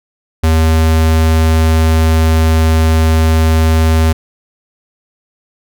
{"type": "tone", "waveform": "square", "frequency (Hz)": 80.2, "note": "E2", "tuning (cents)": -47, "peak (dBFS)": -8, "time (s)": [0.43, 4.13], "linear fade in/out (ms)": 10, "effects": []}